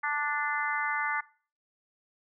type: harmonic tone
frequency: 293.5 Hz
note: D4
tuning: 1 cent flat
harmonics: 3 / 4 / 5 / 6 / 7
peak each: -34 / -34 / -34 / -34 / -34 dBFS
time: 0.03-1.21 s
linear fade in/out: 10 ms
effects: noise-tail reverb RT60 0.4 s tail -20 dB re dry